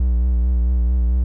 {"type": "tone with vibrato", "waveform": "triangle", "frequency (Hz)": 60.7, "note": "B1", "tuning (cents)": -29, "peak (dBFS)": -12, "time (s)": [0, 1.24], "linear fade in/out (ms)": 5, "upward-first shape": "triangle", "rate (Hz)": 4.5, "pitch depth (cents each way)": 70, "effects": []}